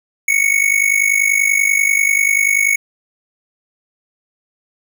square tone with amplitude modulation, 2217 Hz, C#7, in tune, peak -9 dBFS, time 0.28-2.76 s, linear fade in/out 5 ms, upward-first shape sine, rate 50.3 Hz, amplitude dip 80%, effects none

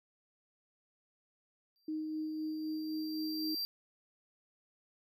square tone with exponential growth, 4710 Hz, D8, 4 cents sharp, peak -34 dBFS, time 1.76-3.65 s, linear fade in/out 0 ms, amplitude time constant 410 ms
sine tone with tremolo, 311.1 Hz, D#4, in tune, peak -34 dBFS, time 1.88-3.55 s, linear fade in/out 5 ms, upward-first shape sine, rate 3.9 Hz, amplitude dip 25%
effects none

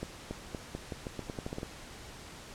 accelerating click train, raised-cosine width 2 ms, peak -23 dBFS, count 13, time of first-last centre 0.03-1.631 s, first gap 280 ms, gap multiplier 0.85, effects pink hiss -48 dBFS RMS until 2.54 s + low-pass 9000 Hz 12 dB/octave

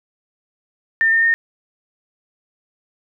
sine tone with pitch steps, 1803 / 1818.7 / 1834.5 Hz, A6 / A#6 / A#6, +42 / -43 / -28 cents, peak -12 dBFS, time 1.01-1.34 s, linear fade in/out 0 ms, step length 110 ms, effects none

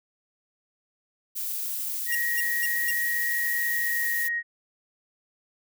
violet noise, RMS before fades -31 dBFS, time 1.35-4.29 s, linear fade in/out 20 ms
sine tone with pitch glide, 1892 to 1878.9 Hz, A#6 to A#6, +25 to +13 cents, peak -25 dBFS, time 2.06-4.43 s, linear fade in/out 50 ms, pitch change -12 cents, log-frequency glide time 3.56-4.2 s
5% pulse tone bursts, 2794 Hz, F7, in tune, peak -19 dBFS, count 4, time 2.12-2.912 s, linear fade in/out 5 ms, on 33 ms, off 220 ms
effects none

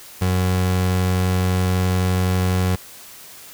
30% pulse tone, 91.9 Hz, F#2, 11 cents flat, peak -14 dBFS, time 0.21-2.76 s, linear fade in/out 10 ms, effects white hiss -41 dBFS RMS until 3.53 s

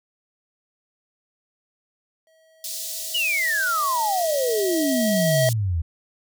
square tone with exponential growth, 642 Hz, E5, 46 cents flat, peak -18 dBFS, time 2.27-5.49 s, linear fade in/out 1 ms, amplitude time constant 700 ms
pink high-pass noise, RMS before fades -31 dBFS, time 2.64-5.53 s, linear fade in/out 2 ms, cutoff 4200 Hz, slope 24 dB/octave
sine exponential sweep, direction down, 3000 to 77.78 Hz, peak -20 dBFS, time 3.14-5.82 s, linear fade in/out 10 ms
effects none

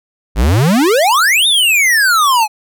square exponential two-way sweep, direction up then down, 47.7 to 3728 to 824 Hz, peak -9 dBFS, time 0.35-2.48 s, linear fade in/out 50 ms, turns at 1.47 s, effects none

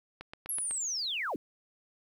click train, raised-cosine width 0.3 ms, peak -26 dBFS, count 5, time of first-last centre 0.21-0.71 s, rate 8 Hz
sine linear sweep, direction down, 11440 to 200.5 Hz, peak -31 dBFS, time 0.49-1.36 s, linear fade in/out 2 ms
effects 10-bit

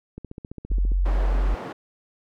click train, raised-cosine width 3 ms, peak -23 dBFS, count 12, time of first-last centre 0.18-0.918 s, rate 14.9 Hz
sine tone, 45.57 Hz, F#1, 26 cents flat, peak -18 dBFS, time 0.7-1.55 s, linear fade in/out 10 ms
white band-pass noise, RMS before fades -35 dBFS, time 1.05-1.73 s, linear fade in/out 10 ms, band 140 to 850 Hz, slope 12 dB/octave
effects none

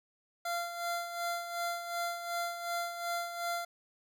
25% pulse tone with tremolo, 690 Hz, F5, 21 cents flat, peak -28 dBFS, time 0.45-3.65 s, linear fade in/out 5 ms, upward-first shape sine, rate 2.7 Hz, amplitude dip 60%, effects none

